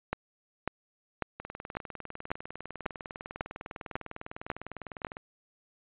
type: two click trains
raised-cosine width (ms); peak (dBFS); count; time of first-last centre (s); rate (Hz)
0.5; -24 / -14; 76 / 10; 1.4-5.169 / 0.13-5.048; 19.9 / 1.83
effects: resampled to 8000 Hz